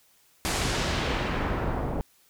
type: noise with low-pass filter sweep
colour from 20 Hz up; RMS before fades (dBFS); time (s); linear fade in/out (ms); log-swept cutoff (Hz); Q
pink; -28; 0.45-2.01; 0; 11000 to 630; 0.87
effects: white hiss -62 dBFS RMS until 2.29 s